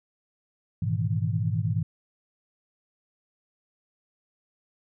sine chord, E major seventh, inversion first, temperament equal with one note detuned, 103.83 / 120.58 / 155.56 / 164.81 Hz, G#2 / B2 / D#3 / E3, 0 / -41 / 0 / 0 cents, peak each -27 / -29 / -31 / -31 dBFS, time 0.82-1.83 s, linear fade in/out 5 ms, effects none

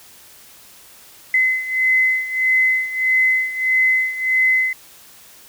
sine beating tone pair, 2040 / 2041.6 Hz, C7 / C7, -44 / -43 cents, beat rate 1.6 Hz, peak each -16 / -20 dBFS, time 1.34-4.73 s, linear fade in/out 2 ms, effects white hiss -45 dBFS RMS until 5.48 s

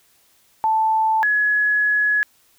sine tone pair in turn, 880 / 1688.8 Hz, A5 / G#6, 0 / +29 cents, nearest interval major seventh, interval 1129 cents, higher second, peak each -15 dBFS, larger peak neither, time 0.64-1.23 / 1.23-2.23 s, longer second, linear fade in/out 0 ms, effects white hiss -58 dBFS RMS until 2.58 s

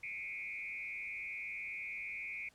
sine tone with frequency modulation, 2307 Hz, D7, 31 cents flat, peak -40 dBFS, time 0.03-2.49 s, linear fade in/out 5 ms, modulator 102 Hz, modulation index 1.8, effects pink hiss -67 dBFS RMS until 2.54 s + low-pass 11000 Hz 12 dB/octave

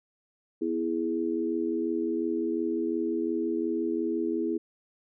sine chord, E major, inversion second, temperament equal, 246.9 / 329.6 / 415.3 Hz, B3 / E4 / G#4, 0 / 0 / 0 cents, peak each -33 / -28 / -32 dBFS, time 0.61-4.58 s, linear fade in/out 10 ms, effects none

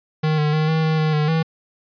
square tone with pitch steps, 155.5 / 150.7 / 155.4 / 159.2 / 157.8 / 155.8 / 151.1 / 161.4 Hz, D#3 / D3 / D#3 / D#3 / D#3 / D#3 / D3 / E3, -1 / +45 / -2 / +40 / +25 / +3 / +50 / -36 cents, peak -17 dBFS, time 0.23-1.43 s, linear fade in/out 10 ms, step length 150 ms, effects resampled to 11025 Hz

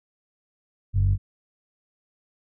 sawtooth tone with low-pass filter, 47.99 Hz, G1, 36 cents flat, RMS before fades -20 dBFS, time 0.93-1.18 s, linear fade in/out 50 ms, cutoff 110 Hz, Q 9.6, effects none

